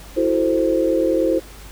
sine chord, F# half-diminished seventh, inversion third, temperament equal, 329.6 / 370 / 440 / 523.3 Hz, E4 / F#4 / A4 / C5, 0 / 0 / 0 / 0 cents, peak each -19 / -23 / -24 / -19 dBFS, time 0.16-1.4 s, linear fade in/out 20 ms, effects added 50 Hz sine -39 dBFS peak until 1.71 s + pink hiss -42 dBFS RMS until 1.71 s

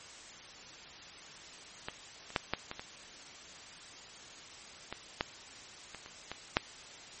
clicks, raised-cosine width 0.3 ms, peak -20 / -30 / -11 / -13 / -22 / -24 / -21 / -13 / -27 / -30 / -22 / -8 dBFS, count 12, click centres 1.885 / 2.304 / 2.362 / 2.536 / 2.714 / 2.795 / 4.926 / 5.209 / 5.947 / 6.061 / 6.316 / 6.569 s, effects white hiss -50 dBFS RMS until 7.2 s + MP3 32 kbps

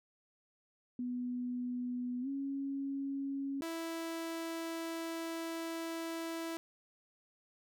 sine tone with pitch glide, 246.9 to 275.5 Hz, B3 to C#4, 0 to -11 cents, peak -35 dBFS, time 0.99-3.61 s, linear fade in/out 2 ms, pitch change +189 cents, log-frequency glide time 2.21-2.28 s
sawtooth tone, 329.6 Hz, E4, in tune, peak -34 dBFS, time 3.62-6.57 s, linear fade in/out 0 ms
effects none

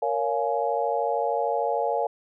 sine chord, Bb minor seventh, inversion none, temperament just, 466.2 / 559.4 / 699.2 / 839.1 Hz, Bb4 / Db5 / F5 / Ab5, 0 / +16 / +2 / +18 cents, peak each -28 dBFS, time 0.02-2.07 s, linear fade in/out 5 ms, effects none

